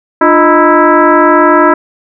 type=tone with frequency modulation; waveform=sine; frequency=349.2 Hz; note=F4; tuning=in tune; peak=-3 dBFS; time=0.21-1.74 s; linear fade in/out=5 ms; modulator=324 Hz; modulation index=3.8; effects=none